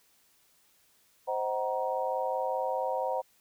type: chord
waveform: sine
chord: C half-diminished seventh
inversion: none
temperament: just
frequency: 523.3 / 627.9 / 753.5 / 941.9 Hz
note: C5 / Eb5 / Gb5 / Bb5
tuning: 0 / +16 / +31 / +18 cents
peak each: -32 / -36 / -34 / -34 dBFS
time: 1.27-3.22 s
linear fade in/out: 20 ms
effects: white hiss -66 dBFS RMS until 3.4 s